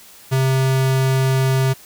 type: tone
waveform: square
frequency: 132.4 Hz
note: C3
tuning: 21 cents sharp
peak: -15 dBFS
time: 0.31-1.74 s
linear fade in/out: 20 ms
effects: white hiss -44 dBFS RMS until 1.85 s